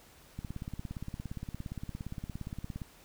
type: click train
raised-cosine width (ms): 5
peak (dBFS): -26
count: 43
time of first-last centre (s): 0.39-2.818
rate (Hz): 17.3
effects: pink hiss -58 dBFS RMS until 3.04 s